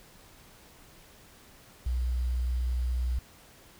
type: tone with quantisation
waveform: sine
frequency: 61.74 Hz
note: B1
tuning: in tune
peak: -26 dBFS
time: 1.86-3.19 s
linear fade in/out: 5 ms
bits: 9
effects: pink hiss -55 dBFS RMS until 3.79 s